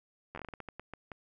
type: slowing click train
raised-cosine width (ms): 0.5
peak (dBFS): -27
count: 13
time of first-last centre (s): 0.35-1.118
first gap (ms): 11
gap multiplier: 1.29
effects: none